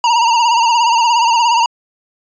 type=tone with vibrato; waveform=square; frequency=935 Hz; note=A#5; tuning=5 cents sharp; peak=-10 dBFS; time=0.04-1.66 s; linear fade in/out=2 ms; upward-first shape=sine; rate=17 Hz; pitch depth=67 cents each way; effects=resampled to 16000 Hz